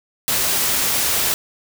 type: noise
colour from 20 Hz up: white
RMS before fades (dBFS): -19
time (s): 0.28-1.34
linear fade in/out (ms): 0
effects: none